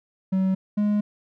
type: tone pair in turn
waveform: triangle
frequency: 189.5 / 208 Hz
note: F#3 / G#3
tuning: +42 / +3 cents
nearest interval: major second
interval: 161 cents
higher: second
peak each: -17 dBFS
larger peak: neither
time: 0.32-0.55 / 0.77-1.01 s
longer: second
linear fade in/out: 10 ms
effects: none